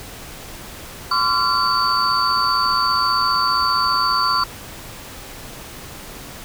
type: tone cluster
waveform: sine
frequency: 1032 / 1147 / 1372 / 4562 Hz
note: C6 / D6 / F6 / C#8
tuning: -24 / -41 / -31 / +49 cents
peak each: -21 dBFS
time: 1.11-4.44 s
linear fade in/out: 5 ms
effects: pink hiss -36 dBFS RMS until 6.44 s